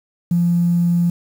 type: tone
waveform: triangle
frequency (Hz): 172.7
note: F3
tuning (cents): -19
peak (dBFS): -9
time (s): 0.31-1.1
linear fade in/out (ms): 5
effects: tanh soft clip ceiling -11 dBFS + 7-bit